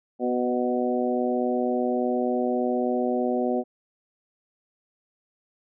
harmonic tone with a mistuned harmonic, 123.47 Hz, B2, in tune, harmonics 2 / 3 / 4 / 5 / 6, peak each -26 / -28 / -29 / -30 / -31 dBFS, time 0.19-3.64 s, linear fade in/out 50 ms, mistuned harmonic 4, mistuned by +17 cents, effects none

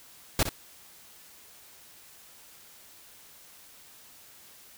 pink noise with echo, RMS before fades -23 dBFS, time 0.39-0.43 s, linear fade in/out 2 ms, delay 62 ms, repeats 1, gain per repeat -9 dB, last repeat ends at 0.492 s, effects white hiss -53 dBFS RMS until 4.77 s

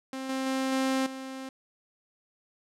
sawtooth tone with level steps, 264.5 Hz, C4, 19 cents sharp, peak -30 / -25 / -23 / -21 / -33 dBFS, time 0.13-1.49 s, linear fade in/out 2 ms, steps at 0.29 / 0.46 / 0.72 / 1.06 s, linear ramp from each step 5 ms, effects low-pass 10000 Hz 12 dB/octave

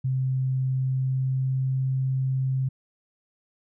sine tone with pitch glide, 130.81 to 131.87 Hz, C3 to C3, 0 to +14 cents, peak -22 dBFS, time 0.04-2.69 s, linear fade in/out 10 ms, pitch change +14 cents, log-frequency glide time 0.69-1.83 s, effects none

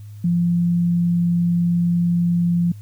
sine tone, 172.8 Hz, F3, 18 cents flat, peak -15 dBFS, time 0.24-2.72 s, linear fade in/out 5 ms, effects added 104 Hz sine -34 dBFS peak until 2.81 s + white hiss -57 dBFS RMS until 2.81 s

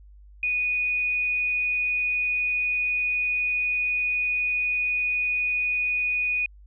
sine tone, 2473 Hz, D#7, 11 cents flat, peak -22 dBFS, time 0.43-6.46 s, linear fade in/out 2 ms, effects added 50 Hz sine -46 dBFS peak until 6.66 s

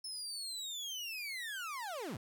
30% pulse linear sweep, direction down, 5274 to 84.1 Hz, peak -37 dBFS, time 0.04-2.17 s, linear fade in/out 5 ms, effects none

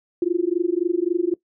sine tone with amplitude modulation, 349.2 Hz, F4, in tune, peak -14 dBFS, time 0.22-1.34 s, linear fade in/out 2 ms, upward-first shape sine, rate 23.7 Hz, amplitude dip 100%, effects noise-tail reverb RT60 0.1 s tail -20 dB re dry

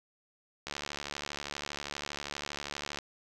click train, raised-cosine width 0.2 ms, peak -19 dBFS, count 169, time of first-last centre 0.67-2.987 s, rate 72.5 Hz, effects none

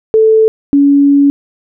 sine tone pair in turn, 440 / 282.4 Hz, A4 / C#4, 0 / +32 cents, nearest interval minor sixth, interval 768 cents, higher first, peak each -4 dBFS, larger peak neither, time 0.14-0.48 / 0.73-1.3 s, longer second, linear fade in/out 0 ms, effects none

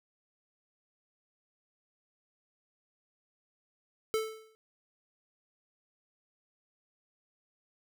square tone with exponential decay, 439.4 Hz, A4, 2 cents flat, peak -26 dBFS, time 4.14-4.55 s, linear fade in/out 0 ms, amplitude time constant 89 ms, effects none

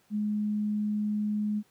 sine tone, 210 Hz, G#3, 19 cents sharp, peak -26 dBFS, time 0.1-1.63 s, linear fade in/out 50 ms, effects pink hiss -66 dBFS RMS until 1.7 s + high-pass 100 Hz 12 dB/octave

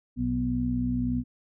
harmonic tone with a mistuned harmonic, 61.5 Hz, B1, 7 cents flat, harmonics 1 / 2 / 3 / 4, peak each -33 / -32 / -38 / -26 dBFS, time 0.16-1.24 s, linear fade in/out 50 ms, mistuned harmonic 1, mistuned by -58 cents, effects none

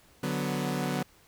sawtooth chord, B minor, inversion first, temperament equal, 146.83 / 185 / 246.9 Hz, D3 / F#3 / B3, 0 / 0 / 0 cents, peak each -29 dBFS, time 0.23-1.03 s, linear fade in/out 5 ms, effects pink hiss -60 dBFS RMS until 1.27 s

